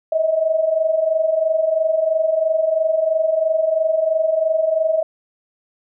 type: tone pair together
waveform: sine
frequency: 620 / 643 Hz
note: D#5 / E5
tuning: -6 / -43 cents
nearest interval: minor second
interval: 63 cents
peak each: -21 / -16 dBFS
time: 0.12-5.03 s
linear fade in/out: 5 ms
effects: none

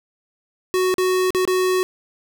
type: tone with dropouts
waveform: square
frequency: 370 Hz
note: F#4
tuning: in tune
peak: -17 dBFS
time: 0.74-1.83 s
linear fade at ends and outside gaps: 0 ms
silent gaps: 0.941-0.982 / 1.305-1.348 / 1.452-1.476 s
effects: none

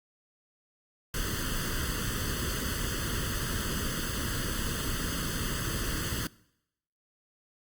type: noise with comb filter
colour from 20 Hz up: pink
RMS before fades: -32 dBFS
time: 1.14-6.27 s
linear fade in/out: 2 ms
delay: 0.64 ms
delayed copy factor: +0.85
effects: noise-tail reverb RT60 0.8 s tail -22 dB re dry + Opus 48 kbps

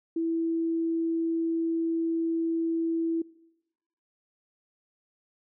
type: tone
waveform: sine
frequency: 329.6 Hz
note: E4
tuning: in tune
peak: -25 dBFS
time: 0.16-3.22 s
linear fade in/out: 5 ms
effects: noise-tail reverb RT60 0.9 s tail -22 dB re dry

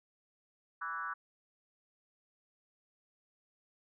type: tone with frequency modulation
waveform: sine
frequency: 1318.5 Hz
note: E6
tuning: in tune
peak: -36 dBFS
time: 0.81-1.14 s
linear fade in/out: 10 ms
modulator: 167 Hz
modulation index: 1.6
effects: none

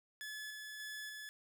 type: tone with tremolo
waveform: sawtooth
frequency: 1716 Hz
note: A6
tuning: 44 cents flat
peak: -40 dBFS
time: 0.21-1.29 s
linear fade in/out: 0 ms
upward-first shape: square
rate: 1.7 Hz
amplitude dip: 25%
effects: none

